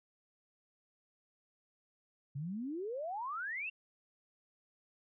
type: exponential sweep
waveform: sine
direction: up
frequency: 132.3 to 2787 Hz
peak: -37 dBFS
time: 2.35-3.7 s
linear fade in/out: 10 ms
effects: none